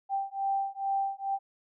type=beating tone pair; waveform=sine; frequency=784 / 786.3 Hz; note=G5 / G5; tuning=0 / +5 cents; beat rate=2.3 Hz; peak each=-31 dBFS; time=0.09-1.39 s; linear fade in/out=50 ms; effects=none